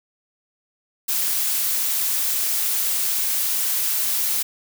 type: noise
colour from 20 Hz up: blue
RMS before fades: -22 dBFS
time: 1.08-4.43 s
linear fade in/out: 10 ms
effects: none